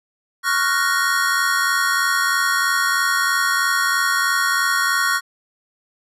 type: chord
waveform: square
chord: Gb major seventh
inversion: second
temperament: equal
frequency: 1108.7 / 1396.9 / 1480 / 1864.7 Hz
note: Db6 / F6 / Gb6 / Bb6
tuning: 0 / 0 / 0 / 0 cents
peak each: -23 dBFS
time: 0.43-5.21 s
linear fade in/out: 50 ms
effects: resampled to 32000 Hz